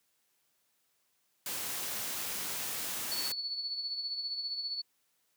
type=noise; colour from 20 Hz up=white; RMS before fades=-37 dBFS; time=1.46-3.32 s; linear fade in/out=2 ms
type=tone with tremolo; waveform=sine; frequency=4435 Hz; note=C#8; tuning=in tune; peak=-32 dBFS; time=3.11-4.82 s; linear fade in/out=10 ms; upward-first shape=sine; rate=15 Hz; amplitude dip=50%
effects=white hiss -75 dBFS RMS until 5.36 s + high-pass 100 Hz 12 dB/octave